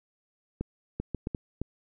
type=clicks; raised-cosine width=3 ms; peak=-18 dBFS; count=6; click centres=0.61 / 1 / 1.147 / 1.271 / 1.348 / 1.616 s; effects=none